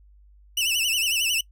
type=tone with vibrato; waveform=sawtooth; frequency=2800 Hz; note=F7; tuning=4 cents sharp; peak=-18 dBFS; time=0.57-1.41 s; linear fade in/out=5 ms; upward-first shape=sine; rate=11 Hz; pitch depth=130 cents each way; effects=noise-tail reverb RT60 0.1 s tail -24 dB re dry + added 50 Hz sine -50 dBFS peak until 1.51 s